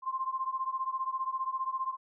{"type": "beating tone pair", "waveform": "sine", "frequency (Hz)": [1046.5, 1061.5], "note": ["C6", "C6"], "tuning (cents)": [0, 25], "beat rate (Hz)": 15, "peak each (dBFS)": [-33, -35], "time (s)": [0.02, 1.97], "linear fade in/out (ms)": 50, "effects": []}